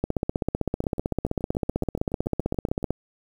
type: two click trains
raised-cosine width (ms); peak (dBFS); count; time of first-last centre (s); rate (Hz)
2; -23 / -10; 15 / 46; 0.84-2.829 / 0.04-2.906; 7.04 / 15.7
effects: 8-bit